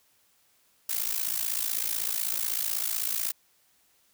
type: noise with amplitude modulation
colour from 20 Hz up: blue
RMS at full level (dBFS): -26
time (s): 0.89-3.32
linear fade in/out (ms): 5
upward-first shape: sine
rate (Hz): 56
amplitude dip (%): 85
effects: white hiss -66 dBFS RMS until 4.13 s